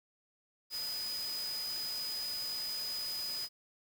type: tone in noise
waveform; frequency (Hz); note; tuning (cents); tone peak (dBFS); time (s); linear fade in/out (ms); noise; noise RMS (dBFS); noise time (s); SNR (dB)
sine; 4978; D#8; 0; -36; 0.7-3.49; 50; white; -45; 0.7-3.49; +6
effects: none